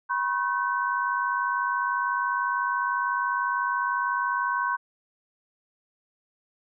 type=tone cluster; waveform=sine; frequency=979 / 1079 / 1525 Hz; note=B5 / C#6 / G6; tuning=-15 / -47 / -48 cents; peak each=-28 dBFS; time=0.09-4.77 s; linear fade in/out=20 ms; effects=none